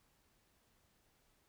silence, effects pink hiss -74 dBFS RMS until 1.48 s

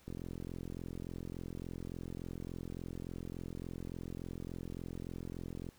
click train, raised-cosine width 3 ms, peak -30 dBFS, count 245, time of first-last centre 0.08-5.689 s, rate 43.5 Hz, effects pink hiss -65 dBFS RMS until 5.78 s

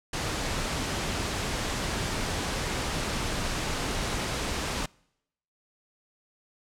pink noise, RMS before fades -30 dBFS, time 0.13-4.86 s, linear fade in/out 5 ms, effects noise-tail reverb RT60 0.8 s tail -26 dB re dry + low-pass 8000 Hz 12 dB/octave

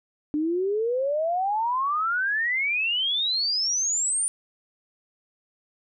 sine exponential sweep, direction up, 293 to 9397 Hz, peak -22 dBFS, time 0.34-4.28 s, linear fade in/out 0 ms, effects none

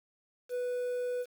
triangle tone with quantisation, 493.9 Hz, B4, in tune, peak -29 dBFS, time 0.49-1.26 s, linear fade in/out 50 ms, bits 9, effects none

